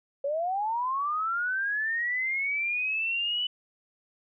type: linear sweep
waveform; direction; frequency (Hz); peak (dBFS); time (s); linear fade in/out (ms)
sine; up; 544 to 2991; -26; 0.24-3.47; 5
effects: none